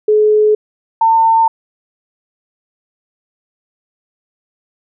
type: tone pair in turn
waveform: sine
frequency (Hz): 425.7 / 902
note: G#4 / A5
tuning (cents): +43 / +43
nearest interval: octave + minor second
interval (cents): 1300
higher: second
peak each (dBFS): -7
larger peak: neither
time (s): 0.08-0.55 / 1.01-1.48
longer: neither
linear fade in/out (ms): 5
effects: none